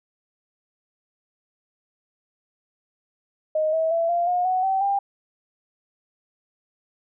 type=tone with pitch steps; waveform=sine; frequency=622.3 / 644.6 / 667.7 / 691.7 / 716.5 / 742.2 / 768.8 / 796.4 Hz; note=D#5 / E5 / E5 / F5 / F5 / F#5 / G5 / G5; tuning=0 / -39 / +22 / -17 / +44 / +5 / -34 / +27 cents; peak=-19 dBFS; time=3.55-4.99 s; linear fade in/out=5 ms; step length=180 ms; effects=none